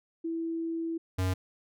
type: tone pair in turn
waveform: sine / square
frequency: 329.6 / 92.81 Hz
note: E4 / F#2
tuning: 0 / +6 cents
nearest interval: octave + minor seventh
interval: 2194 cents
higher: first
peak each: -30 / -27 dBFS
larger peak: second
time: 0.24-0.98 / 1.18-1.34 s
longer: first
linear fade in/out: 10 ms
effects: none

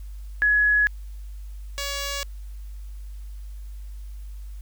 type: tone pair in turn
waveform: sine / 5% pulse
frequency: 1686 / 562.6 Hz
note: G#6 / C#5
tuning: +26 / +26 cents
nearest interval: octave + perfect fifth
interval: 1900 cents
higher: first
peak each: -16 dBFS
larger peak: neither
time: 0.42-0.87 / 1.78-2.23 s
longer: neither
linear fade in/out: 0 ms
effects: added 50 Hz sine -34 dBFS peak until 4.61 s + white hiss -59 dBFS RMS until 4.61 s

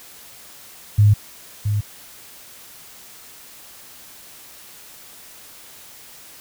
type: tone with echo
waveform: sine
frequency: 103.9 Hz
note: G#2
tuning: 1 cent sharp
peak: -9 dBFS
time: 0.98-1.14 s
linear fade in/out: 10 ms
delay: 670 ms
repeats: 1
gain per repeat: -8 dB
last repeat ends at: 1.81 s
effects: white hiss -43 dBFS RMS until 6.4 s

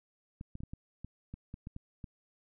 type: clicks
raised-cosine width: 5 ms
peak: -30 dBFS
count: 11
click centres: 0.411 / 0.554 / 0.605 / 0.635 / 0.735 / 1.046 / 1.34 / 1.541 / 1.671 / 1.764 / 2.042 s
effects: none

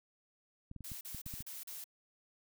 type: clicks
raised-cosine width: 5 ms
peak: -34 dBFS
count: 8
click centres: 0.714 / 0.763 / 0.807 / 0.918 / 1.147 / 1.264 / 1.339 / 1.406 s
type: noise bursts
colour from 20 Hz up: blue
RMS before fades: -46 dBFS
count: 5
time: 0.84-1.842 s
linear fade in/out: 5 ms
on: 170 ms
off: 38 ms
effects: none

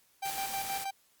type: tone with tremolo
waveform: 45% pulse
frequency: 784 Hz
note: G5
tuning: in tune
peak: -33 dBFS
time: 0.22-0.91 s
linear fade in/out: 10 ms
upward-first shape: square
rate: 6.3 Hz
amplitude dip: 60%
type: noise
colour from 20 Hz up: white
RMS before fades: -39 dBFS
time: 0.24-0.85 s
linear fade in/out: 20 ms
effects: white hiss -67 dBFS RMS until 1.2 s + Opus 48 kbps

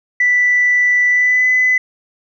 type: tone with pitch glide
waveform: sine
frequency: 1975.5 to 2010 Hz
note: B6 to B6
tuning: 0 to +30 cents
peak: -9 dBFS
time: 0.2-1.78 s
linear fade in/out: 5 ms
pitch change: +30 cents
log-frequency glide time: 1.09-1.47 s
effects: tanh soft clip ceiling -5 dBFS

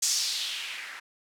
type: noise with low-pass filter sweep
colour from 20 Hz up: violet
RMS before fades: -31 dBFS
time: 0.02-1 s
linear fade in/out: 10 ms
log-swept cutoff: 6600 to 1600 Hz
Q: 2.6
effects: none

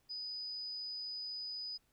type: tone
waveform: sine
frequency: 4978 Hz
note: D#8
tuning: in tune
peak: -40 dBFS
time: 0.09-1.78 s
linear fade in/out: 20 ms
effects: pink hiss -75 dBFS RMS until 1.92 s

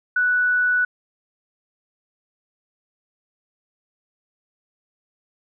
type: tone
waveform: sine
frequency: 1480 Hz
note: F#6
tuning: in tune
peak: -16 dBFS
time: 0.16-0.85 s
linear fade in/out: 5 ms
effects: none

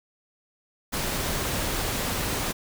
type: noise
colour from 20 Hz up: pink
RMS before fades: -28 dBFS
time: 0.92-2.53 s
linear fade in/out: 20 ms
effects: none

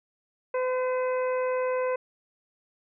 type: harmonic tone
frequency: 509 Hz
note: C5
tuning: 48 cents flat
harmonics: 1 / 2 / 3 / 4 / 5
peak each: -25 / -33 / -40 / -42 / -43 dBFS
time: 0.54-1.96 s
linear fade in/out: 5 ms
effects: none

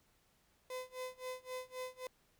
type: tone with tremolo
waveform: 35% pulse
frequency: 509 Hz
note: C5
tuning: 48 cents flat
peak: -38 dBFS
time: 0.7-2.07 s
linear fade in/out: 2 ms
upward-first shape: sine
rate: 3.8 Hz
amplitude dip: 95%
effects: pink hiss -73 dBFS RMS until 2.39 s

